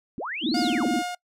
sine linear two-way sweep, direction up then down, 168.6 to 5090 to 168.6 Hz, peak -29 dBFS, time 0.18-0.87 s, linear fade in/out 0 ms, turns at 0.59 s
sine tone with vibrato, 277.2 Hz, C#4, in tune, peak -22 dBFS, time 0.41-1.03 s, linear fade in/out 50 ms, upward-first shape square, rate 19 Hz, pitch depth 250 cents each way
sawtooth tone with tremolo, 714 Hz, F5, 38 cents sharp, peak -22 dBFS, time 0.54-1.15 s, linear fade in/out 5 ms, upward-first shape sine, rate 2.9 Hz, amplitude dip 45%
effects noise-tail reverb RT60 0.1 s tail -24 dB re dry + low-pass 10000 Hz 12 dB/octave

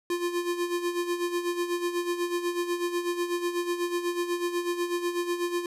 square tone with tremolo, 349.2 Hz, F4, in tune, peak -25 dBFS, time 0.1-5.66 s, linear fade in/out 2 ms, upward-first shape sine, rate 8.1 Hz, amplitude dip 65%, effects resampled to 32000 Hz

